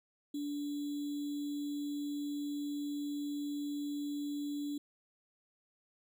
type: tone with sample-and-hold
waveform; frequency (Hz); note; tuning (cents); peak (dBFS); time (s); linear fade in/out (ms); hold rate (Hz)
sine; 290; D4; -22; -35; 0.34-4.78; 5; 3675
effects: none